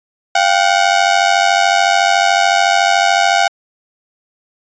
sawtooth ring-modulated tone, 740 Hz, F#5, in tune, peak -3 dBFS, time 0.35-3.48 s, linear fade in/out 5 ms, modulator 46.9 Hz, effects resampled to 16000 Hz

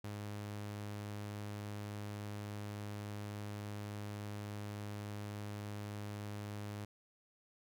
sawtooth tone, 103.5 Hz, G#2, 5 cents flat, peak -38 dBFS, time 0.04-6.85 s, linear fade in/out 5 ms, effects none

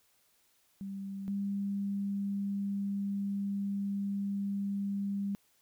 sine tone pair in turn, 196 / 199.43 Hz, G3 / G3, 0 / +30 cents, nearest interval unison, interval 30 cents, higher second, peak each -37 / -31 dBFS, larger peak second, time 0.81-1.28 / 1.28-5.35 s, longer second, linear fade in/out 0 ms, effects white hiss -70 dBFS RMS until 5.61 s

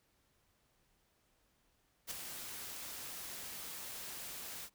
white noise with ADSR envelope, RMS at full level -39 dBFS, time 2.07-4.7 s, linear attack 41 ms, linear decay 4 ms, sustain -7 dB, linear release 62 ms, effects pink hiss -75 dBFS RMS until 4.74 s

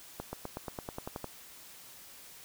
accelerating click train, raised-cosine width 1 ms, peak -23 dBFS, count 11, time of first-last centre 0.2-1.243 s, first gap 130 ms, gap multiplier 0.95, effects white hiss -52 dBFS RMS until 2.44 s

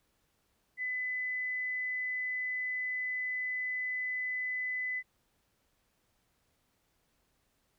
sine tone, 2007 Hz, B6, 27 cents sharp, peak -32 dBFS, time 0.77-5.03 s, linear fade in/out 50 ms, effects pink hiss -75 dBFS RMS until 7.78 s

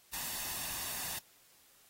white noise with comb filter, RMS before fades -39 dBFS, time 0.13-1.19 s, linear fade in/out 5 ms, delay 1.1 ms, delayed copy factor +0.5, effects white hiss -64 dBFS RMS until 1.89 s + AAC 48 kbps

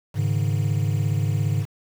triangle chord, Ab suspended fourth, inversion none, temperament just, 103.83 / 138.43 / 155.74 Hz, Ab2 / Db3 / Eb3, 0 / -2 / +2 cents, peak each -20 / -23 / -25 dBFS, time 0.14-1.66 s, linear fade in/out 50 ms, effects 7-bit

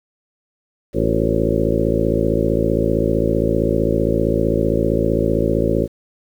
harmonic tone with a mistuned harmonic, 55.4 Hz, A1, 13 cents sharp, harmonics 1 / 2 / 3 / 4 / 5 / 6 / 7 / 8 / 9 / 10, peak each -24 / -24 / -24 / -24 / -24 / -24 / -24 / -24 / -24 / -24 dBFS, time 0.93-5.88 s, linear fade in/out 50 ms, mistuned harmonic 7, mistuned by -64 cents, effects 8-bit

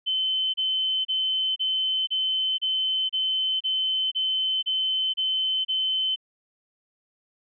sine tone bursts, 3062 Hz, G7, 41 cents flat, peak -22 dBFS, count 12, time 0.06-6.161 s, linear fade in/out 20 ms, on 480 ms, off 31 ms, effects none

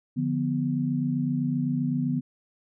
sine chord, B diminished, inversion first, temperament equal, 146.83 / 174.61 / 246.9 Hz, D3 / F3 / B3, 0 / 0 / 0 cents, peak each -28 / -31 / -26 dBFS, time 0.16-2.21 s, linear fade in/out 20 ms, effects none

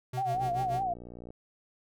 square tone with tremolo, 126.6 Hz, B2, 43 cents sharp, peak -33 dBFS, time 0.13-0.83 s, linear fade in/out 5 ms, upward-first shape sine, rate 6.9 Hz, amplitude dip 90%
sine tone with vibrato, 738 Hz, F#5, 5 cents flat, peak -28 dBFS, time 0.17-0.94 s, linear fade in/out 10 ms, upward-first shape triangle, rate 5 Hz, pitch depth 130 cents each way
click train, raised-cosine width 2 ms, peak -32 dBFS, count 58, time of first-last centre 0.35-1.305 s, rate 59.7 Hz
effects none

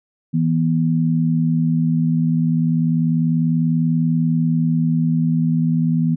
sine tone pair together, 162.3 / 242.6 Hz, E3 / B3, -27 / -31 cents, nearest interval perfect fifth, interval 696 cents, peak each -16 / -19 dBFS, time 0.33-6.16 s, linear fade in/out 20 ms, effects none

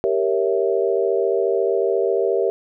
sine chord, G diminished seventh, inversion none, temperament equal, 392 / 466.2 / 554.4 / 659.3 Hz, G4 / Bb4 / Db5 / Fb5, 0 / 0 / 0 / 0 cents, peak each -20 / -21 / -25 / -25 dBFS, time 0.04-2.5 s, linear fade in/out 0 ms, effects none

